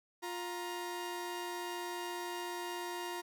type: tone pair together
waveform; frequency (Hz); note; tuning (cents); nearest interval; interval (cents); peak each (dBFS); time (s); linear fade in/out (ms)
sawtooth; 352.5 / 941; F4 / A#5; +16 / +16; octave + perfect fourth; 1700; -37 / -38; 0.22-3.22; 20
effects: none